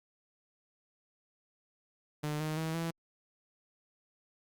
sawtooth tone with pitch steps, 150 / 155.11 / 160.39 / 165.86 Hz, D3 / D#3 / E3 / E3, +37 / -5 / -47 / +11 cents, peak -29 dBFS, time 2.23-2.91 s, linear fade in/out 10 ms, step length 170 ms, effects Opus 48 kbps

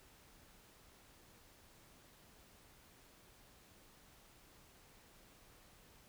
silence, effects pink hiss -64 dBFS RMS until 6.08 s

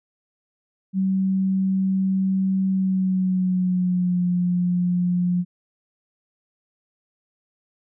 sine tone with pitch glide, 190.7 to 177.93 Hz, G3 to F3, -47 to +33 cents, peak -18 dBFS, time 0.93-5.45 s, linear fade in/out 50 ms, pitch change -120 cents, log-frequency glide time 2.68-4.25 s, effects none

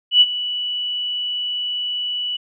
sine tone with ADSR envelope, 2955 Hz, F#7, 3 cents flat, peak -6 dBFS, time 0.11-2.37 s, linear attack 100 ms, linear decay 40 ms, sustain -15 dB, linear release 11 ms, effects none

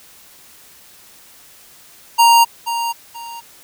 square tone with echo, 932.3 Hz, A#5, in tune, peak -8 dBFS, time 2.18-2.45 s, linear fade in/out 20 ms, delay 480 ms, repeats 2, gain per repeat -11 dB, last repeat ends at 3.41 s, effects white hiss -45 dBFS RMS until 3.63 s

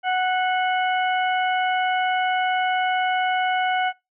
harmonic tone with a mistuned harmonic, 740 Hz, F#5, in tune, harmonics 1 / 2 / 3 / 4, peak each -20 / -26 / -30 / -32 dBFS, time 0.03-3.93 s, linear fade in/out 50 ms, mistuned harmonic 3, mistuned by -28 cents, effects noise-tail reverb RT60 0.2 s tail -22 dB re dry

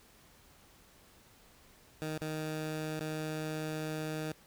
15% pulse tone with dropouts, 155.56 Hz, D#3, in tune, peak -29 dBFS, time 2.02-4.32 s, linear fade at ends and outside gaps 0 ms, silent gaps 2.176-2.214 / 2.993-3.006 s, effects pink hiss -61 dBFS RMS until 4.46 s

